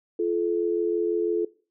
sine tone pair together, 345.4 / 431.5 Hz, F4 / A4, -19 / -34 cents, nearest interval major third, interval 385 cents, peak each -25 dBFS, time 0.19-1.45 s, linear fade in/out 5 ms, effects noise-tail reverb RT60 0.4 s tail -20 dB re dry

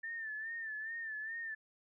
sine tone with vibrato, 1782 Hz, A6, 22 cents sharp, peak -39 dBFS, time 0.03-1.55 s, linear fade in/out 10 ms, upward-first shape sine, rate 2.4 Hz, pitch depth 66 cents each way, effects none

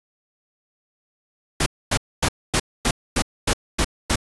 pink noise bursts, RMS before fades -19 dBFS, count 9, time 1.6-4.158 s, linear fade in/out 5 ms, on 62 ms, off 250 ms, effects resampled to 24000 Hz

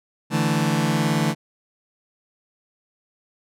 sawtooth chord, D suspended second, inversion none, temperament just, 146.83 / 165.19 / 220.2 Hz, D3 / E3 / A3, 0 / +4 / +2 cents, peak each -19 dBFS, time 0.3-1.35 s, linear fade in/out 50 ms, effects low-pass 12000 Hz 12 dB/octave

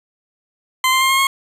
20% pulse tone with pitch steps, 1036 / 1048 / 1060.2 / 1072.5 / 1085 Hz, C6 / C6 / C6 / C6 / C#6, -17 / +2 / +23 / +42 / -37 cents, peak -8 dBFS, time 0.84-1.27 s, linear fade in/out 2 ms, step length 86 ms, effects resampled to 32000 Hz + 7-bit

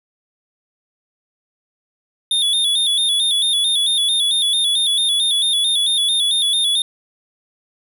square tone with vibrato, 3520 Hz, A7, in tune, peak -15 dBFS, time 2.31-6.82 s, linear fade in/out 2 ms, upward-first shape square, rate 4.5 Hz, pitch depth 60 cents each way, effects none

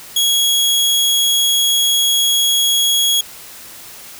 sawtooth tone, 3322 Hz, G#7, in tune, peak -9 dBFS, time 0.16-3.21 s, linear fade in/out 5 ms, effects white hiss -36 dBFS RMS until 4.19 s

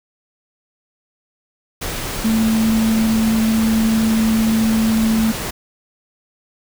sine tone in noise, 222.1 Hz, A3, 16 cents sharp, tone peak -13 dBFS, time 2.24-5.32 s, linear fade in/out 10 ms, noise pink, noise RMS -25 dBFS, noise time 1.81-5.51 s, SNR +9 dB, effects none

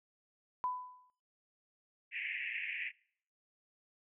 sine tone with exponential decay, 1000 Hz, B5, 21 cents sharp, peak -30 dBFS, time 0.64-1.1 s, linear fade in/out 0 ms, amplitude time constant 100 ms
white band-pass noise, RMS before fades -40 dBFS, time 2.11-2.92 s, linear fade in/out 50 ms, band 1800 to 2700 Hz, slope 96 dB/octave
effects noise-tail reverb RT60 0.6 s tail -24 dB re dry

